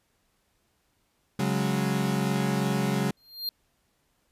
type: chord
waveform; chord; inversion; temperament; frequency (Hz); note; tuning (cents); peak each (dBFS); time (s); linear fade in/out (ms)
35% pulse; C# suspended fourth; none; equal; 138.59 / 185 / 207.7; C#3 / F#3 / G#3; 0 / 0 / 0; -27; 1.39-3.11; 5
type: tone with exponential growth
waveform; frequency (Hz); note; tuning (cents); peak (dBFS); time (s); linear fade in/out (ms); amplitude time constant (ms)
square; 4200; C8; +6; -26; 3.17-3.49; 1; 68
effects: pink hiss -71 dBFS RMS until 4.31 s + resampled to 32000 Hz